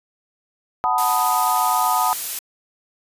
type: chord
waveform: sine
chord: B dominant seventh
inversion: second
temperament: equal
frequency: 740 / 880 / 987.8 / 1244.5 Hz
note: F#5 / A5 / B5 / D#6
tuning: 0 / 0 / 0 / 0 cents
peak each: -22 dBFS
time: 0.84-2.13 s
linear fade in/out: 0 ms
type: noise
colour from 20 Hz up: blue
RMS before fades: -25 dBFS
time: 0.98-2.39 s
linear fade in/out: 2 ms
effects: resampled to 32000 Hz